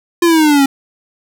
square exponential sweep, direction down, 349.2 to 269.7 Hz, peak -8 dBFS, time 0.22-0.66 s, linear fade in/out 5 ms, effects none

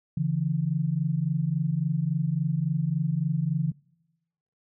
sine tone pair together, 142 / 165.58 Hz, C#3 / E3, +42 / +8 cents, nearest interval minor third, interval 266 cents, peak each -26 dBFS, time 0.17-3.72 s, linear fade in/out 5 ms, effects noise-tail reverb RT60 1.0 s tail -26 dB re dry

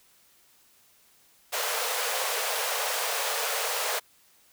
pink high-pass noise, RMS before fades -29 dBFS, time 1.52-4 s, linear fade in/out 20 ms, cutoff 440 Hz, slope 96 dB/octave, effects white hiss -61 dBFS RMS until 4.52 s

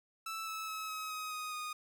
sawtooth tone with pitch steps, 1318.5 / 1304.1 / 1289.9 / 1275.8 / 1261.9 / 1248.1 / 1234.5 Hz, E6 / E6 / E6 / D#6 / D#6 / D#6 / D#6, 0 / -19 / -38 / +43 / +24 / +5 / -14 cents, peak -35 dBFS, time 0.26-1.73 s, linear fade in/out 5 ms, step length 210 ms, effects none

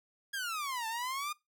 sawtooth exponential two-way sweep, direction down then up, 1661.2 to 880 to 1229 Hz, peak -31 dBFS, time 0.33-1.33 s, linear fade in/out 10 ms, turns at 0.87 s, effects noise-tail reverb RT60 0.2 s tail -21 dB re dry

